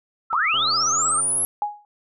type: tone with vibrato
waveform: sine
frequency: 1277 Hz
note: D#6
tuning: 45 cents sharp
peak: -23 dBFS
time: 0.3-1.21 s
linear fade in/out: 10 ms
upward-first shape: sine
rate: 16 Hz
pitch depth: 84 cents each way
type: linear sweep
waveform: sine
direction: up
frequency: 868 to 11300 Hz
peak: -19 dBFS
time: 0.33-1.45 s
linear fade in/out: 0 ms
type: click train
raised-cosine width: 1 ms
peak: -26 dBFS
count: 125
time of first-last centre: 0.54-1.445 s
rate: 137 Hz
type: tone with exponential decay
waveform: sine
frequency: 830.6 Hz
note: G#5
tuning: in tune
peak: -17 dBFS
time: 1.62-1.85 s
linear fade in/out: 1 ms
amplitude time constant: 50 ms
effects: none